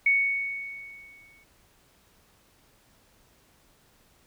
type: tone with exponential decay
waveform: sine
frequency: 2223 Hz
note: C#7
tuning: 4 cents sharp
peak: -17 dBFS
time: 0.06-1.44 s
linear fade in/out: 5 ms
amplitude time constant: 300 ms
effects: pink hiss -62 dBFS RMS until 4.26 s